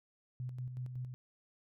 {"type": "tone with tremolo", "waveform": "sine", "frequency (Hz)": 125.9, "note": "B2", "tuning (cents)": 34, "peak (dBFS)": -37, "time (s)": [0.4, 1.14], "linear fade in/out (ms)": 0, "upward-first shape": "square", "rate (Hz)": 5.4, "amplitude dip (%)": 45, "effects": []}